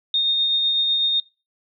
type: tone with tremolo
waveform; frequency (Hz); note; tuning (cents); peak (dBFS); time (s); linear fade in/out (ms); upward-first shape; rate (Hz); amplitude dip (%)
sine; 3680; A#7; -23; -16; 0.14-1.2; 2; triangle; 8; 30
effects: noise-tail reverb RT60 0.3 s tail -24 dB re dry